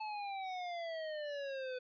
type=exponential sweep; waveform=square; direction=down; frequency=872 to 500 Hz; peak=-40 dBFS; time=0-1.79 s; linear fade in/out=10 ms; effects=resampled to 11025 Hz + 13-bit